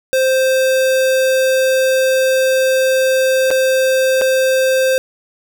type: tone with dropouts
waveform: square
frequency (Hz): 523.3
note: C5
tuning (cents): 0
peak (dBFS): -12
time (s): 0.13-4.98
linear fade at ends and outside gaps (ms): 0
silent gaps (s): 3.505-3.512 / 4.213-4.218
effects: none